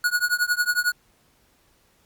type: tone with tremolo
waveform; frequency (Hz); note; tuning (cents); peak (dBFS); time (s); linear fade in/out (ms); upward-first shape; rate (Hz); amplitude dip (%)
square; 1455; F#6; -29; -17; 0.04-0.92; 2; triangle; 11; 100
effects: pink hiss -62 dBFS RMS until 2.05 s + Opus 48 kbps